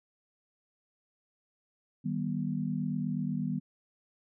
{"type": "chord", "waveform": "sine", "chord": "Eb augmented", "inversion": "none", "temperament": "just", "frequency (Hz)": [155.56, 194.45, 243.1], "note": ["Eb3", "G3", "B3"], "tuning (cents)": [0, -14, -27], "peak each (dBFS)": -34, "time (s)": [2.04, 3.6], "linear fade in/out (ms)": 20, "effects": []}